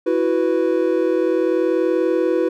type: chord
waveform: triangle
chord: E suspended second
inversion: none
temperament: equal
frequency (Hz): 329.6 / 370 / 493.9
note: E4 / F#4 / B4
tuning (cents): 0 / 0 / 0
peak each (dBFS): -18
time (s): 0.06-2.49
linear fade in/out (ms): 10
effects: none

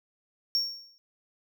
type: tone with exponential decay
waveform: triangle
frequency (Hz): 5510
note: F8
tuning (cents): -24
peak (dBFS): -20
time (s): 0.55-0.98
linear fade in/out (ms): 0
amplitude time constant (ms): 93
effects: none

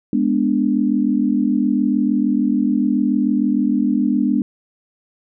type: chord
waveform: sine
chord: G# diminished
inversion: none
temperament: equal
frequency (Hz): 207.7 / 246.9 / 293.7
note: G#3 / B3 / D4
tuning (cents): 0 / 0 / 0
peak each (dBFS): -19 / -18 / -19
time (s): 0.13-4.42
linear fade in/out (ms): 2
effects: none

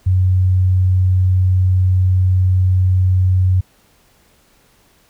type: tone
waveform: sine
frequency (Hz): 92.5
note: F#2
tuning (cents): 0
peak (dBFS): -10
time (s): 0.06-3.61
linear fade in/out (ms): 10
effects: pink hiss -54 dBFS RMS until 5.09 s

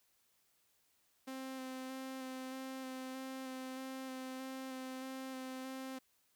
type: tone with vibrato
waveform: sawtooth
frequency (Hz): 261.6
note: C4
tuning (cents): 0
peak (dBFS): -39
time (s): 1.27-5.99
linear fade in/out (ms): 10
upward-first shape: square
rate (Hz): 1.6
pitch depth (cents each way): 12
effects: white hiss -75 dBFS RMS until 6.35 s

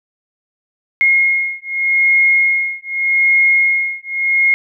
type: beating tone pair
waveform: sine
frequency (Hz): 2150 / 2150.83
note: C7 / C7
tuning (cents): +47 / +47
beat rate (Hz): 0.83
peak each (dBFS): -14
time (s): 1.01-4.54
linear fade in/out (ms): 0
effects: none

